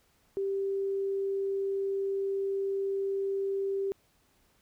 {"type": "tone", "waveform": "sine", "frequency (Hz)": 392, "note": "G4", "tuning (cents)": 0, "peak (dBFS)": -28, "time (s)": [0.37, 3.92], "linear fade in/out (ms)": 0, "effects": ["pink hiss -68 dBFS RMS until 4.61 s"]}